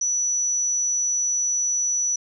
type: tone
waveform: sine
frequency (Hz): 5920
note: F#8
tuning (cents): 0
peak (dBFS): -20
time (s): 0.01-2.16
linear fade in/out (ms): 5
effects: none